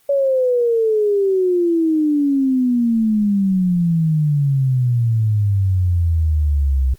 sine exponential sweep, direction down, 567 to 63.7 Hz, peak -13 dBFS, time 0.09-6.94 s, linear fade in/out 5 ms, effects white hiss -56 dBFS RMS until 6.98 s + Opus 24 kbps

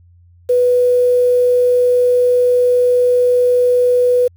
sine tone with quantisation, 493.9 Hz, B4, in tune, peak -9 dBFS, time 0.49-4.28 s, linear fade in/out 10 ms, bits 6, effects added 87 Hz sine -44 dBFS peak until 4.36 s

